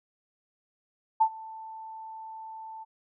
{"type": "tone with ADSR envelope", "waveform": "sine", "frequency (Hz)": 885, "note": "A5", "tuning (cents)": 10, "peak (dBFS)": -16, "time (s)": [1.2, 2.85], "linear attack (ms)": 14, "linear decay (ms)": 72, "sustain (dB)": -23, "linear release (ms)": 26, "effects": []}